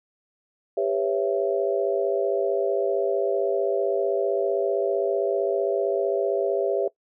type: chord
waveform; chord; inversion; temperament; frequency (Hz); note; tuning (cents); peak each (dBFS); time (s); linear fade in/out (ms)
sine; C# half-diminished seventh; second; just; 399.1 / 498.9 / 554.4 / 665.2; G4 / B4 / C#5 / E5; +31 / +17 / 0 / +16; -25 / -29 / -26 / -27; 0.77-6.88; 5
effects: noise-tail reverb RT60 0.1 s tail -20 dB re dry